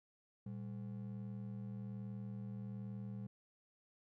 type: ring-modulated tone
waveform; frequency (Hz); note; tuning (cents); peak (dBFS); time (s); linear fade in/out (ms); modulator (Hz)
triangle; 156.9; D#3; +15; -38; 0.46-3.27; 5; 40.6
effects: none